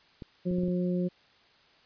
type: clicks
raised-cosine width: 3 ms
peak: -27 dBFS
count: 5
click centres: 0.222 / 0.511 / 0.585 / 0.635 / 0.683 s
type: harmonic tone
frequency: 179.2 Hz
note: F3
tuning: 45 cents sharp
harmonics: 1 / 2 / 3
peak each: -27 / -33 / -37 dBFS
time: 0.45-1.09 s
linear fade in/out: 20 ms
effects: white hiss -61 dBFS RMS until 1.85 s + resampled to 11025 Hz